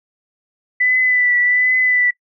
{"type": "tone with vibrato", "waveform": "sine", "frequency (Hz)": 1989, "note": "B6", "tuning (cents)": 12, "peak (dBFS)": -12, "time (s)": [0.8, 2.11], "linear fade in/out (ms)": 10, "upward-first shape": "triangle", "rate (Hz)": 1.3, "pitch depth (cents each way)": 32, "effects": ["noise-tail reverb RT60 0.1 s tail -22 dB re dry"]}